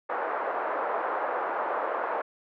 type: band-pass noise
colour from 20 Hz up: pink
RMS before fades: -30 dBFS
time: 0.09-2.22 s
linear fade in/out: 10 ms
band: 490 to 1400 Hz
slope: 24 dB/octave
effects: none